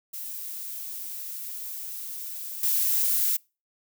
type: noise with level steps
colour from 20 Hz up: violet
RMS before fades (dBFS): -36 / -24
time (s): 0.13-3.37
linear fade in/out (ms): 10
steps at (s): 2.63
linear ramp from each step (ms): 2
effects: noise-tail reverb RT60 0.3 s tail -26 dB re dry